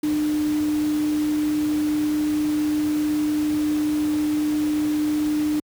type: tone in noise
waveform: sine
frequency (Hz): 301.5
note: D4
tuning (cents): +46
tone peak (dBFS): -19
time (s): 0.03-5.6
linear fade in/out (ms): 5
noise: pink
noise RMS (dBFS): -36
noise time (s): 0.03-5.6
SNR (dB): +14
effects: high-pass 60 Hz 12 dB/octave